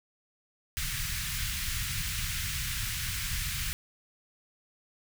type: band-stop noise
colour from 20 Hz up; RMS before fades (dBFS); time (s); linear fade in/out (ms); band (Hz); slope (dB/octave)
pink; -33; 0.77-3.73; 0; 140 to 1600; 24
effects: none